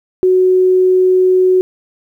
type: tone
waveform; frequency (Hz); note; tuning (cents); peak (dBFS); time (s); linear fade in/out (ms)
sine; 370; F#4; 0; -7; 0.23-1.61; 0
effects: 8-bit